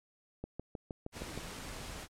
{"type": "click train", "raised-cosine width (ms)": 2, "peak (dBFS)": -26, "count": 7, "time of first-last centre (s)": [0.44, 1.376], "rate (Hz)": 6.41}
{"type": "noise", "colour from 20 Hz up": "pink", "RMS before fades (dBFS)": -44, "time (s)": [1.12, 2.08], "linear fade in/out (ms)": 50}
{"effects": ["low-pass 10000 Hz 12 dB/octave", "MP3 96 kbps"]}